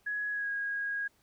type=tone with pitch glide; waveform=sine; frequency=1676 to 1641.5 Hz; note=G#6 to G#6; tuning=+15 to -21 cents; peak=-31 dBFS; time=0.06-1.08 s; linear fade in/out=10 ms; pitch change=-36 cents; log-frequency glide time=0.31-0.5 s; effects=pink hiss -69 dBFS RMS until 1.22 s